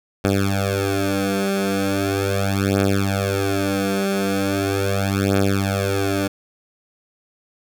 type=beating tone pair; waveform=10% pulse; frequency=98 / 98.39 Hz; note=G2 / G2; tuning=0 / +7 cents; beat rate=0.39 Hz; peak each=-13 dBFS; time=0.24-6.28 s; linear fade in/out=10 ms; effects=none